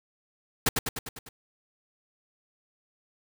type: noise with echo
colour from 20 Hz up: pink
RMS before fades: -22 dBFS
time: 0.66-0.69 s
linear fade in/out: 5 ms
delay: 100 ms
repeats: 6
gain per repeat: -4 dB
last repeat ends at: 1.29 s
effects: none